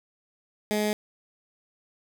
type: tone with notch filter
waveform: 15% pulse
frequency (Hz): 210.9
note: G#3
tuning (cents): +27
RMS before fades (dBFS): -26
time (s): 0.71-0.93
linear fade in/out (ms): 0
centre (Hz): 1100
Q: 1.9
effects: none